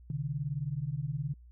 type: beating tone pair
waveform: sine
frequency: 132.1 / 151.1 Hz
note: C3 / D3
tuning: +17 / +50 cents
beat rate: 19 Hz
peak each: -35 / -34 dBFS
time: 0.1-1.34 s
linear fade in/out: 2 ms
effects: added 60 Hz sine -51 dBFS peak until 1.51 s